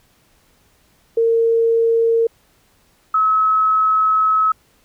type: tone pair in turn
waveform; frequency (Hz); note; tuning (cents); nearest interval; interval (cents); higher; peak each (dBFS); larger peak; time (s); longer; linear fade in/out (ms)
sine; 458 / 1287.6; A#4 / E6; -31 / -41; octave + tritone; 1790; second; -12; neither; 1.17-2.27 / 3.14-4.52; second; 5
effects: pink hiss -57 dBFS RMS until 4.84 s